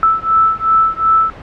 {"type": "beating tone pair", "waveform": "sine", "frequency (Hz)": [1315, 1317.7], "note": ["E6", "E6"], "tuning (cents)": [-5, -1], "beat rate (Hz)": 2.7, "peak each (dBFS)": -12, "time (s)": [0.03, 1.3], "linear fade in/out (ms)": 0, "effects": ["pink hiss -33 dBFS RMS until 1.42 s", "low-pass 2000 Hz 12 dB/octave"]}